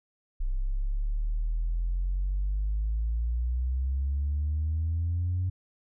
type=exponential sweep; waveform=sine; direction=up; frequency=31.53 to 92.9 Hz; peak=-24 dBFS; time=0.4-5.5 s; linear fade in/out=10 ms; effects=tanh soft clip ceiling -22 dBFS